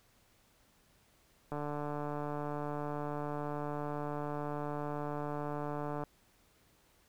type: click train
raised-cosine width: 1 ms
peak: -25 dBFS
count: 665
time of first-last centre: 1.52-6.037 s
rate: 147 Hz
effects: pink hiss -68 dBFS RMS until 7.08 s

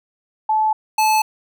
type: tone pair in turn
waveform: sine / square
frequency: 867 / 867 Hz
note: A5 / A5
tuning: -26 / -26 cents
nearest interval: unison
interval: 0 cents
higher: neither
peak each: -14 dBFS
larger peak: neither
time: 0.49-0.73 / 0.98-1.22 s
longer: neither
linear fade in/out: 5 ms
effects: none

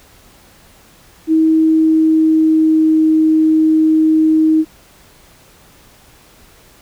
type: tone with pitch glide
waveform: sine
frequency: 318.8 to 315.1 Hz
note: D#4 to D#4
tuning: +42 to +22 cents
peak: -8 dBFS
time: 1.27-4.65 s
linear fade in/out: 50 ms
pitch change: -20 cents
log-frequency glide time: 1.47-3.03 s
effects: pink hiss -46 dBFS RMS until 6.81 s

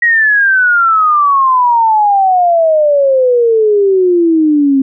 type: exponential sweep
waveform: sine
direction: down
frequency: 1912 to 265.8 Hz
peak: -6 dBFS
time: 0.02-4.82 s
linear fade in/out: 5 ms
effects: none

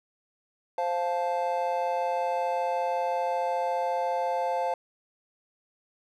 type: chord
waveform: triangle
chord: F major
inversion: second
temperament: just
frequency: 523.8 / 698.5 / 873.1 Hz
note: C5 / F5 / A5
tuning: +2 / 0 / -14 cents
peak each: -28 dBFS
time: 0.78-4.74 s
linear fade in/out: 2 ms
effects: none

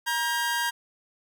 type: tone pair together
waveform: sawtooth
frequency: 948.3 / 1606 Hz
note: A#5 / G6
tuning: +29 / +41 cents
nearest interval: major sixth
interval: 912 cents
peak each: -24 dBFS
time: 0.06-0.71 s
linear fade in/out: 20 ms
effects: none

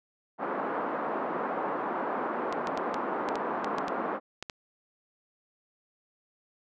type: band-pass noise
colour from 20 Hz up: white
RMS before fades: -32 dBFS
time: 0.38-4.2 s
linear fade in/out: 50 ms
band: 220 to 1200 Hz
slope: 24 dB/octave
type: clicks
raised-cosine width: 0.2 ms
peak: -19 dBFS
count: 11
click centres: 2.526 / 2.672 / 2.775 / 2.943 / 3.288 / 3.356 / 3.645 / 3.784 / 3.882 / 4.426 / 4.498 s
effects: none

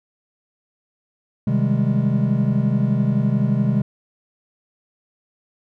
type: chord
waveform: triangle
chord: Ab major seventh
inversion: first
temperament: equal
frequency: 130.81 / 155.56 / 196 / 207.7 Hz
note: C3 / Eb3 / G3 / Ab3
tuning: 0 / 0 / 0 / 0 cents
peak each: -18 / -22 / -21 / -19 dBFS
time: 1.47-3.82 s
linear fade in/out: 5 ms
effects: none

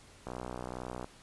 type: click train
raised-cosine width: 1 ms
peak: -25 dBFS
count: 49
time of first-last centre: 0.27-1.044 s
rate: 62 Hz
effects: pink hiss -57 dBFS RMS until 1.22 s + resampled to 24000 Hz

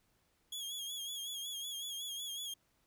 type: tone with vibrato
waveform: sawtooth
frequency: 3314 Hz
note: G#7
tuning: 4 cents flat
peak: -37 dBFS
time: 0.52-2.54 s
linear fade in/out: 5 ms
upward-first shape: sine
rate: 5.4 Hz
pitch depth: 60 cents each way
effects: pink hiss -75 dBFS RMS until 2.86 s

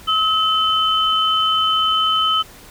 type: tone pair together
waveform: sine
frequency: 1285 / 3052 Hz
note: E6 / G7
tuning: -45 / -47 cents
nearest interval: octave + minor third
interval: 1498 cents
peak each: -17 dBFS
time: 0.07-2.43 s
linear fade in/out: 20 ms
effects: pink hiss -42 dBFS RMS until 2.7 s

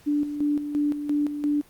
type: tone with tremolo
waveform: sine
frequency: 293.1 Hz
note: D4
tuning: 3 cents flat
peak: -20 dBFS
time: 0.06-1.62 s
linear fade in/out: 20 ms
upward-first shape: square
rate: 2.9 Hz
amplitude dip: 60%
effects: pink hiss -55 dBFS RMS until 1.69 s + Opus 48 kbps

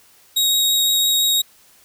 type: tone with vibrato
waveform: sawtooth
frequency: 3782 Hz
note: A#7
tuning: 24 cents sharp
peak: -12 dBFS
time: 0.36-1.42 s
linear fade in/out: 10 ms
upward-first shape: triangle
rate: 5.9 Hz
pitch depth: 9 cents each way
effects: white hiss -52 dBFS RMS until 1.84 s

